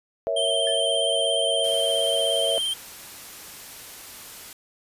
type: chord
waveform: sine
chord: A# diminished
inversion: none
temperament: equal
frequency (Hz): 466.2 / 554.4 / 659.3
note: A#4 / C#5 / E5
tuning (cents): 0 / 0 / 0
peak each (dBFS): -30 / -27 / -25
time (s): 0.27-2.58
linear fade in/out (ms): 0
type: tone with vibrato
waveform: square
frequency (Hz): 3136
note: G7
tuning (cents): 0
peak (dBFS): -24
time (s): 0.36-2.74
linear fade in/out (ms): 10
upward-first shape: sine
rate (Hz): 17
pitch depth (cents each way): 31
type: tone with exponential decay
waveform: triangle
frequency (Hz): 1739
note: A6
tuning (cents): -21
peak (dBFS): -32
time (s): 0.67-0.86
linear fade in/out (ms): 1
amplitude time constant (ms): 40
type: noise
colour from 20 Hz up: white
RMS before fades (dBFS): -41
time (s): 1.64-4.53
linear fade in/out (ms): 2
effects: resampled to 32000 Hz